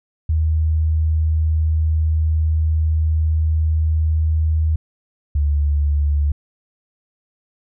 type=tone pair in turn; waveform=sine; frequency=78.8 / 72.79 Hz; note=D#2 / D2; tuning=+23 / -15 cents; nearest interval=minor second; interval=138 cents; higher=first; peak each=-14 dBFS; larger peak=neither; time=0.29-4.76 / 5.35-6.32 s; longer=first; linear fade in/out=5 ms; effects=none